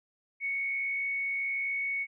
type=tone with frequency modulation; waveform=sine; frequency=2217 Hz; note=C#7; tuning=in tune; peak=-29 dBFS; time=0.4-2.07 s; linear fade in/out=50 ms; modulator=64.7 Hz; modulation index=0.48; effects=none